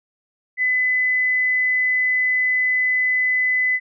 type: tone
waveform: sine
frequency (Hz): 2010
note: B6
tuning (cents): +30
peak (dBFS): -16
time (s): 0.57-3.8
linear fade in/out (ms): 50
effects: none